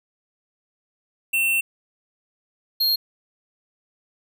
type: tone pair in turn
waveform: square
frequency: 2700 / 4236 Hz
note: E7 / C8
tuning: +41 / +21 cents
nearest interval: minor sixth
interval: 780 cents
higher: second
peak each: -19 / -18 dBFS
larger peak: second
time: 1.33-1.61 / 2.8-2.96 s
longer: first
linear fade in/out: 10 ms
effects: none